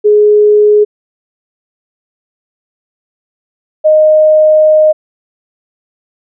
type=tone pair in turn; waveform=sine; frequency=419 / 618.6 Hz; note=G#4 / D#5; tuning=+15 / -10 cents; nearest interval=perfect fifth; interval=675 cents; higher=second; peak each=-3 dBFS; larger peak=neither; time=0.04-0.85 / 3.84-4.93 s; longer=second; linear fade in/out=20 ms; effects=none